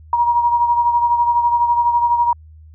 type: beating tone pair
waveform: sine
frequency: 950 / 962 Hz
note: A#5 / B5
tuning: +33 / -46 cents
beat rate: 12 Hz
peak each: -13 / -21 dBFS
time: 0.13-2.33 s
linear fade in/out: 2 ms
effects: added 78 Hz sine -39 dBFS peak until 2.74 s